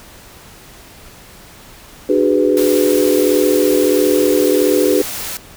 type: chord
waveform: sine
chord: G# half-diminished seventh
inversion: second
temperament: just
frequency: 299 / 373.8 / 415.3 / 498.4 Hz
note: D4 / F#4 / G#4 / B4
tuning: +31 / +18 / 0 / +16 cents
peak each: -16 dBFS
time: 2.09-5.02 s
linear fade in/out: 5 ms
type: noise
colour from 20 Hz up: white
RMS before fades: -25 dBFS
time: 2.57-5.37 s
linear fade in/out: 0 ms
effects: pink hiss -40 dBFS RMS until 5.56 s